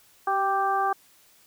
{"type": "harmonic tone with a mistuned harmonic", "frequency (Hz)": 392, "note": "G4", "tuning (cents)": 0, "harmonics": [1, 2, 3, 4], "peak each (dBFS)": [-32, -24, -26, -33], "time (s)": [0.27, 0.93], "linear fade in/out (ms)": 5, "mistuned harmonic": 1, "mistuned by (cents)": -22, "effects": ["white hiss -58 dBFS RMS until 1.46 s"]}